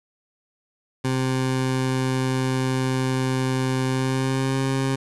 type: tone with pitch glide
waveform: 20% pulse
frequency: 130.4 to 133.99 Hz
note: C3 to C3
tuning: -5 to +42 cents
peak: -16 dBFS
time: 1.04-4.96 s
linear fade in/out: 10 ms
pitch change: +47 cents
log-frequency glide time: 3.88-4.6 s
effects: resampled to 24000 Hz + 8-bit